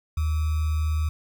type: tone with sample-and-hold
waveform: sine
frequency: 77.7 Hz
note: D#2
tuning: 2 cents flat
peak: -21 dBFS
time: 0.17-1.09 s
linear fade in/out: 5 ms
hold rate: 1225 Hz
effects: none